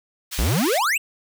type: high-pass noise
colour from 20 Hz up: pink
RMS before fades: -30 dBFS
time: 0.31-0.79 s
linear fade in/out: 20 ms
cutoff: 2400 Hz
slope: 12 dB/octave
type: exponential sweep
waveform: square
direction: up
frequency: 46.68 to 2888 Hz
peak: -19 dBFS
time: 0.38-0.98 s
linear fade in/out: 10 ms
effects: none